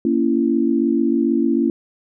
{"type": "chord", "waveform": "sine", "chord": "A# diminished", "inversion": "none", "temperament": "just", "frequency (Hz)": [233.1, 279.7, 335.6], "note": ["A#3", "C#4", "E4"], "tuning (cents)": [0, 16, 31], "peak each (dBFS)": -19, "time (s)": [0.05, 1.7], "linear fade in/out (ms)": 2, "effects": []}